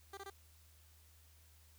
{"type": "tone bursts", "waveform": "15% pulse", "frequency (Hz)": 394.1, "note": "G4", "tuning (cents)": 9, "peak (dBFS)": -40, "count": 3, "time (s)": [0.13, 0.301], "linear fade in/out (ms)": 5, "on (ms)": 43, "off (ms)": 21, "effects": ["added 78 Hz sine -63 dBFS peak until 1.78 s", "white hiss -68 dBFS RMS until 1.78 s"]}